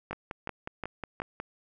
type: two click trains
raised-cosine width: 0.5 ms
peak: -19 / -20 dBFS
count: 4 / 8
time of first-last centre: 0.11-1.201 / 0.13-1.4 s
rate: 2.75 / 5.51 Hz
effects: none